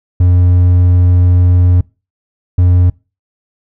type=tone pair in turn; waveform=triangle; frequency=89.3 / 89.3 Hz; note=F2 / F2; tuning=+39 / +39 cents; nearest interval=unison; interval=0 cents; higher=neither; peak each=-3 dBFS; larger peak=neither; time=0.2-1.81 / 2.58-2.9 s; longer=first; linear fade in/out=5 ms; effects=noise-tail reverb RT60 0.3 s tail -24 dB re dry

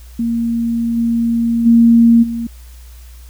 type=tone with level steps; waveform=sine; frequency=232.2 Hz; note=A#3; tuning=7 cents flat; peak=-14 / -12 / -5 / -18 dBFS; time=0.19-2.47 s; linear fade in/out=5 ms; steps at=0.96 / 1.65 / 2.22 s; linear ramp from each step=20 ms; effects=added 60 Hz sine -34 dBFS peak until 3.29 s + white hiss -47 dBFS RMS until 3.29 s

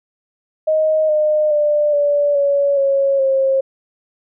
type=tone with pitch steps; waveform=sine; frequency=625 / 609.3 / 594 / 579.1 / 564.6 / 550.4 / 536.6 Hz; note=D#5 / D#5 / D5 / D5 / C#5 / C#5 / C5; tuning=+8 / -36 / +20 / -24 / +32 / -12 / +44 cents; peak=-12 dBFS; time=0.67-3.61 s; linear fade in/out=10 ms; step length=420 ms; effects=none

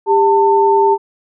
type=tone pair together; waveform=sine; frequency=398.3 / 895 Hz; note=G4 / A5; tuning=+28 / +29 cents; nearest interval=octave + major second; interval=1401 cents; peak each=-11 dBFS; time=0.06-0.98 s; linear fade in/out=50 ms; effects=none

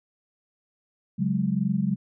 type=chord; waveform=sine; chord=C# suspended fourth; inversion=none; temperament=equal; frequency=138.59 / 185 / 207.7 Hz; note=C#3 / F#3 / G#3; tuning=0 / 0 / 0 cents; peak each=-29 / -25 / -26 dBFS; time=1.18-1.96 s; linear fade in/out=20 ms; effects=none

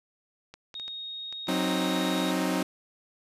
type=clicks; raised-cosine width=0.2 ms; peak=-27 dBFS; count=11; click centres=0.54 / 0.742 / 0.798 / 0.88 / 1.326 / 1.472 / 1.511 / 1.625 / 1.778 / 1.86 / 1.892 s
type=tone with pitch glide; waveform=sine; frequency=3729 to 3751 Hz; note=A#7 to A#7; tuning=0 to +10 cents; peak=-35 dBFS; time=0.75-2.31 s; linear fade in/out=2 ms; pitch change=+10 cents; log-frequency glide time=1.03-1.86 s
type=chord; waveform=sawtooth; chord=C diminished; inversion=second; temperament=equal with one note detuned; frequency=185 / 263.9 / 311.1 Hz; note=Gb3 / C4 / Eb4; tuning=0 / +15 / 0 cents; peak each=-26 dBFS; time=1.48-2.63 s; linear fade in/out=5 ms
effects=resampled to 32000 Hz

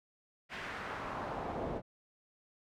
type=noise with band-pass filter sweep; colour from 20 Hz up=brown; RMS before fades=-40 dBFS; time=0.49-1.82 s; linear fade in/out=50 ms; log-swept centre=2200 to 520 Hz; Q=1.4; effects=none

